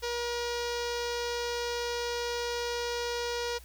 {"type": "tone with low-pass filter", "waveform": "sawtooth", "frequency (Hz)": 477.7, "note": "A#4", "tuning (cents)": 42, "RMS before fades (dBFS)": -33, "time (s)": [0.02, 3.59], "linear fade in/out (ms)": 20, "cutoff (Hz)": 5300, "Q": 2.5, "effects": ["added 60 Hz sine -49 dBFS peak until 3.64 s", "white hiss -56 dBFS RMS until 3.64 s"]}